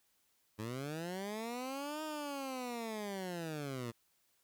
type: linear two-way sweep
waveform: 15% pulse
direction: up then down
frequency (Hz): 103.83 to 313 to 113.7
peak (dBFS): -33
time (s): 0.58-3.92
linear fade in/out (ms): 20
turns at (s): 2.03
effects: white hiss -75 dBFS RMS until 4.43 s